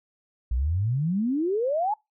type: exponential sweep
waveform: sine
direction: up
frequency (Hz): 56 to 877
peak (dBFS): -22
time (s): 0.51-1.94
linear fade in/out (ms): 5
effects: noise-tail reverb RT60 0.2 s tail -25 dB re dry